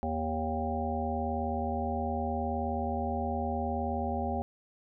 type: harmonic tone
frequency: 79.2 Hz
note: D#2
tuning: 31 cents sharp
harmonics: 1 / 3 / 5 / 7 / 9 / 10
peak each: -35 / -35 / -40 / -38 / -37 / -36 dBFS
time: 0.03-4.42 s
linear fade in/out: 0 ms
effects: none